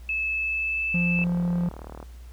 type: tone with pitch glide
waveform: sine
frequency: 2608 to 2631 Hz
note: E7 to E7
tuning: -19 to -4 cents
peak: -24 dBFS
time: 0.09-1.24 s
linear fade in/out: 2 ms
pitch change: +15 cents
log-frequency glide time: 0.32-0.89 s
type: tone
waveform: triangle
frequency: 174.5 Hz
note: F3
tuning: 1 cent flat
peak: -20 dBFS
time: 0.94-1.69 s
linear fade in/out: 5 ms
type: click train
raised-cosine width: 1 ms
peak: -25 dBFS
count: 33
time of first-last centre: 1.19-2.028 s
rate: 38.2 Hz
effects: added 60 Hz sine -40 dBFS peak until 2.32 s + pink hiss -57 dBFS RMS until 2.32 s